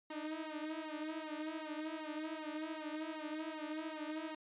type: tone with flanger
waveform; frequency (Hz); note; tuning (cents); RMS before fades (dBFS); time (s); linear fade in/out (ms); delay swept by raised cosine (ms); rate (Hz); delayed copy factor
sawtooth; 311.1; D#4; 0; -43; 0.1-4.35; 5; 1 to 7; 2.6; +0.85
effects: resampled to 8000 Hz

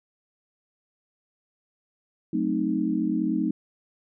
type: chord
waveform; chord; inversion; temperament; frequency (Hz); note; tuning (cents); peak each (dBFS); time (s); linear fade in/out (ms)
sine; F# diminished seventh; none; equal; 185 / 220 / 261.6 / 311.1; F#3 / A3 / C4 / Eb4; 0 / 0 / 0 / 0; -30 / -28 / -29 / -26; 2.33-3.51; 5
effects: none

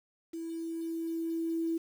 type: tone with level ramp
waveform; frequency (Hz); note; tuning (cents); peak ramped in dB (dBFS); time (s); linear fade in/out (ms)
sine; 329.6; E4; 0; -36 to -28; 0.33-1.78; 10
effects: 9-bit

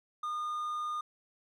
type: tone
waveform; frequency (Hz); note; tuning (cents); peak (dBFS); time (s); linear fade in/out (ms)
triangle; 1219; D#6; -36; -31; 0.23-1.01; 5
effects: none

